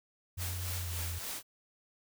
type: tone with pitch glide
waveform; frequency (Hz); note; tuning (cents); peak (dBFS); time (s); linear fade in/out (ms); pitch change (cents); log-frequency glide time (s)
sine; 89.1 to 85.17; F2 to F2; +35 to -43; -36; 0.37-1.19; 10; -78; 0.82-0.9
type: noise with tremolo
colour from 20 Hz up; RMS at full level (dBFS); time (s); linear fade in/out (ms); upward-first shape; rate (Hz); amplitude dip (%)
white; -39; 0.37-1.43; 50; sine; 3.5; 45
effects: none